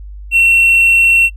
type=tone with hard clipping; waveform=sine; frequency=2717 Hz; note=F7; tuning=48 cents flat; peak=-7 dBFS; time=0.31-1.3 s; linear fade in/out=50 ms; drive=2 dB; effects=noise-tail reverb RT60 0.1 s tail -19 dB re dry + added 50 Hz sine -27 dBFS peak until 1.36 s